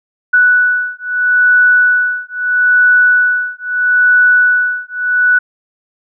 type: beating tone pair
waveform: sine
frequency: 1480 / 1480.77 Hz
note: F#6 / F#6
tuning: 0 / +1 cents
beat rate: 0.77 Hz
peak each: -11 dBFS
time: 0.33-5.39 s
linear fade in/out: 10 ms
effects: none